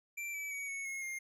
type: tone with pitch steps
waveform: square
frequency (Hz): 2349 / 2302 / 2256 / 2211 / 2167 / 2123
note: D7 / D7 / C#7 / C#7 / C#7 / C7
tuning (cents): 0 / -35 / +30 / -5 / -40 / +25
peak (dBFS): -39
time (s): 0.17-1.19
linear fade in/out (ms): 10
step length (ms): 170
effects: resampled to 32000 Hz